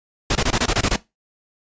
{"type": "noise bursts", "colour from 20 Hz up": "pink", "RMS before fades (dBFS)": -18, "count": 9, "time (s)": [0.3, 0.962], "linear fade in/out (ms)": 5, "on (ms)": 54, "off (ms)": 22, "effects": ["noise-tail reverb RT60 0.2 s tail -19 dB re dry", "resampled to 16000 Hz"]}